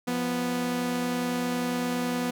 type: tone pair together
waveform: sawtooth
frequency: 174.3 / 246.5 Hz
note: F3 / B3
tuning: -3 / -3 cents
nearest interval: tritone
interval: 600 cents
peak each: -30 / -23 dBFS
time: 0.07-2.31 s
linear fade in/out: 10 ms
effects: none